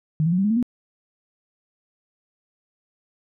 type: tone with pitch steps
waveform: sine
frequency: 155.2 / 167.3 / 180.35 / 194.41 / 209.6 / 225.9 / 243.5 Hz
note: D#3 / E3 / F#3 / G3 / G#3 / A3 / B3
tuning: -4 / +26 / -44 / -14 / +16 / +46 / -24 cents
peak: -17 dBFS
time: 0.2-0.627 s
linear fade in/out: 0 ms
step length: 61 ms
effects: none